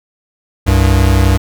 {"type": "tone pair together", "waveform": "square", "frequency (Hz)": [65.2, 96.51], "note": ["C2", "G2"], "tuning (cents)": [-5, -27], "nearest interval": "perfect fifth", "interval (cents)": 678, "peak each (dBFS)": -11, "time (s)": [0.66, 1.38], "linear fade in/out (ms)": 20, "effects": []}